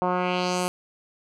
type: tone with low-pass filter sweep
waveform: 10% pulse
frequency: 180.5 Hz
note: F#3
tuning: 43 cents flat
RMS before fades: -25 dBFS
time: 0.02-0.68 s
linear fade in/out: 0 ms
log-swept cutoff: 910 to 11000 Hz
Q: 2
effects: none